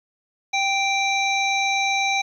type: harmonic tone with a mistuned harmonic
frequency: 784 Hz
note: G5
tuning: in tune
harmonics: 1 / 3 / 5 / 7 / 8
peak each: -23 / -22 / -27 / -37 / -34 dBFS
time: 0.53-2.22 s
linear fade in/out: 10 ms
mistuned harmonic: 7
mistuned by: +41 cents
effects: 9-bit